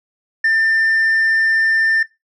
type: tone with hard clipping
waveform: triangle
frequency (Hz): 1792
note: A6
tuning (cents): +31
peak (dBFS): -11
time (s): 0.44-2.03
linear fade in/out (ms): 5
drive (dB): 1
effects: noise-tail reverb RT60 0.2 s tail -18 dB re dry